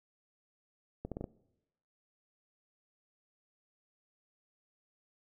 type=accelerating click train; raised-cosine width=2 ms; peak=-25 dBFS; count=5; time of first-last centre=1.05-1.242 s; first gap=67 ms; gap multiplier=0.78; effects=noise-tail reverb RT60 0.9 s tail -21 dB re dry